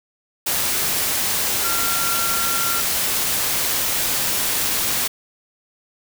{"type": "tone in noise", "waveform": "sine", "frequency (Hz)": 1375, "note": "F6", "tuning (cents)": -27, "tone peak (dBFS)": -25, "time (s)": [1.64, 2.81], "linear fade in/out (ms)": 10, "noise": "white", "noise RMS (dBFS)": -21, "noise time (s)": [0.46, 5.08], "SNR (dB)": -7, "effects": []}